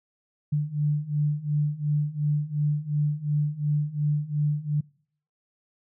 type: beating tone pair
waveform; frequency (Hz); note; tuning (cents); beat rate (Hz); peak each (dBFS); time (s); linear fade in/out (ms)
sine; 146.83 / 149.63; D3 / D3; 0 / +33; 2.8; -27 / -25; 0.52-4.81; 10
effects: noise-tail reverb RT60 0.6 s tail -26 dB re dry